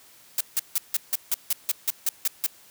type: noise bursts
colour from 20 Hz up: blue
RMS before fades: -23 dBFS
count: 12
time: 0.38-2.464 s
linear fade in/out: 2 ms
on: 27 ms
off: 160 ms
effects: white hiss -53 dBFS RMS until 2.7 s + high-pass 60 Hz 12 dB/octave